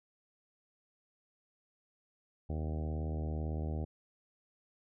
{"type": "harmonic tone with a mistuned harmonic", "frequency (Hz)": 77.78, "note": "D#2", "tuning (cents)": 0, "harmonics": [1, 2, 3, 4, 5, 6, 7, 8, 9, 10], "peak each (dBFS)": [-35, -41, -45, -47, -49, -51, -52, -53, -54, -55], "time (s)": [2.49, 3.85], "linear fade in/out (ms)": 10, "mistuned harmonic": 1, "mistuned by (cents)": 19, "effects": []}